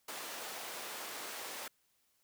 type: high-pass noise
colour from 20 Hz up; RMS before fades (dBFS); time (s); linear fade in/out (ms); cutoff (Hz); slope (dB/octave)
pink; -44; 0.08-1.68; 5; 500; 12
effects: white hiss -75 dBFS RMS until 2.23 s